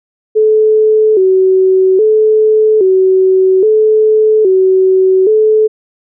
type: tone with vibrato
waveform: sine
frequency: 403.9 Hz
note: G#4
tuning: 48 cents flat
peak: -5 dBFS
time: 0.35-5.68 s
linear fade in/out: 20 ms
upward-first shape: square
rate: 0.61 Hz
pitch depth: 120 cents each way
effects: none